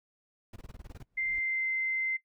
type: noise bursts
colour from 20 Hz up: brown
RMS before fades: -44 dBFS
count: 10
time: 0.53-1.029 s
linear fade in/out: 5 ms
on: 31 ms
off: 21 ms
type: noise with exponential growth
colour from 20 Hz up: brown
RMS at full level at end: -49 dBFS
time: 0.94-1.39 s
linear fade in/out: 1 ms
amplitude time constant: 97 ms
type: tone with pitch glide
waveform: sine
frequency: 2089 to 2075 Hz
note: C7 to C7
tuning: -3 to -15 cents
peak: -29 dBFS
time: 1.17-2.17 s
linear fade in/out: 10 ms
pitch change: -12 cents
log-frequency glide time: 1.37-1.67 s
effects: noise-tail reverb RT60 0.1 s tail -18 dB re dry